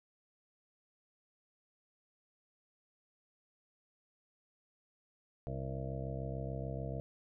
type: harmonic tone with a mistuned harmonic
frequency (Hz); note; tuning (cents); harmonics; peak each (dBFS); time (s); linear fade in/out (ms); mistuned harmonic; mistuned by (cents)
66.8; C2; +36; 1 / 2 / 3 / 4 / 5 / 7 / 8 / 9 / 10; -44 / -40 / -48 / -53 / -51 / -47 / -51 / -49 / -48; 5.47-7; 0; 5; -29
effects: none